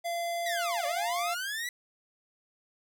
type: tone with pitch glide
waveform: square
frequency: 685 to 699 Hz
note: F5 to F5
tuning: -34 to +1 cents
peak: -31 dBFS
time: 0.04-1.35 s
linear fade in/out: 20 ms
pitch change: +35 cents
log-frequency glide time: 0.36-1.23 s
type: linear two-way sweep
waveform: sawtooth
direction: down then up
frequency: 1989 to 554 to 1989 Hz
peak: -29 dBFS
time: 0.46-1.69 s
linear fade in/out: 2 ms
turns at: 0.86 s
effects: none